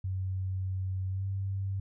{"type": "tone with pitch glide", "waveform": "sine", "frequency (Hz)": [94.2, 97.18], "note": ["F#2", "G2"], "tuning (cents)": [32, -15], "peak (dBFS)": -30, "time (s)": [0.04, 1.8], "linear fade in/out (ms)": 5, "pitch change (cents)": 53, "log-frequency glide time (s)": [1.09, 1.25], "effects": []}